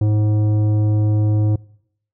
sine tone with tanh clipping, 106.1 Hz, G#2, 38 cents sharp, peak -15 dBFS, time 0.01-1.56 s, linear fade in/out 5 ms, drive 11 dB, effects noise-tail reverb RT60 0.7 s tail -23 dB re dry

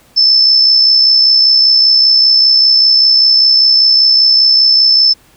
sine tone with amplitude modulation, 5274 Hz, E8, in tune, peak -3 dBFS, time 0.16-5.14 s, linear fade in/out 20 ms, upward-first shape sine, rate 65.1 Hz, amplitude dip 40%, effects pink hiss -47 dBFS RMS until 5.36 s

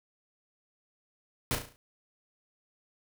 pink noise with echo, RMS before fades -29 dBFS, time 1.51-1.55 s, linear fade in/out 0 ms, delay 35 ms, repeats 6, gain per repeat -6 dB, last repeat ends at 1.76 s, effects none

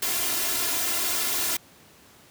white noise with comb filter, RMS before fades -26 dBFS, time 0.02-1.57 s, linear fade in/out 5 ms, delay 2.9 ms, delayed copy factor +0.8, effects pink hiss -53 dBFS RMS until 2.3 s + high-pass 100 Hz 12 dB/octave

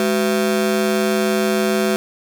30% pulse ring-modulated tone, 293.7 Hz, D4, in tune, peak -10 dBFS, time 0-1.96 s, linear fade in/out 0 ms, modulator 83.6 Hz, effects none

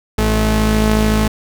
sawtooth tone pair together, 53.73 / 215.6 Hz, A1 / A3, -40 / -35 cents, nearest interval 2 octaves, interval 2405 cents, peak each -11 dBFS, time 0.18-1.28 s, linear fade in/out 5 ms, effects none

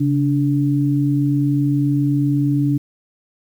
sine tone pair together, 137.7 / 289.8 Hz, C#3 / D4, -11 / -23 cents, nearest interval octave + minor second, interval 1288 cents, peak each -17 dBFS, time 0-2.78 s, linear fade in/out 10 ms, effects 8-bit

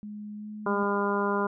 sine tone with pitch glide, 209.2 to 211.9 Hz, G#3 to G#3, +13 to +35 cents, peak -36 dBFS, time 0.03-0.83 s, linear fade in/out 0 ms, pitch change +22 cents, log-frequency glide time 0.36-0.48 s
harmonic tone, 201.8 Hz, G#3, 49 cents flat, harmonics 1 / 2 / 3 / 4 / 5 / 6 / 7, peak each -30 / -29 / -35 / -37 / -30 / -35 / -34 dBFS, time 0.66-1.47 s, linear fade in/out 5 ms
effects none

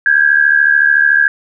sine tone pair together, 1587.3 / 1661 Hz, G6 / G#6, +21 / 0 cents, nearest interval minor second, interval 79 cents, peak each -10 dBFS, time 0.06-1.28 s, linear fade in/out 2 ms, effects none

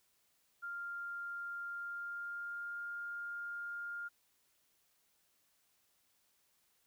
sine tone with pitch glide, 1396.9 to 1407.4 Hz, F6 to F6, 0 to +13 cents, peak -40 dBFS, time 0.62-4.09 s, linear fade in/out 20 ms, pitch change +13 cents, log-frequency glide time 1.67-2.82 s, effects white hiss -75 dBFS RMS until 6.86 s

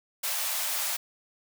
white high-pass noise, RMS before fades -30 dBFS, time 0.23-0.97 s, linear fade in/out 10 ms, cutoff 550 Hz, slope 96 dB/octave, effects none

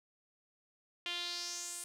sawtooth tone with band-pass filter sweep, 349.2 Hz, F4, in tune, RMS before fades -41 dBFS, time 1.06-1.84 s, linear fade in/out 0 ms, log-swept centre 3000 to 9300 Hz, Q 3.6, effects none

